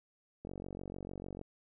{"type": "click train", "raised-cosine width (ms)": 2, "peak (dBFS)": -30, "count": 46, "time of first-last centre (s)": [0.45, 1.414], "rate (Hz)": 46.7, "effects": []}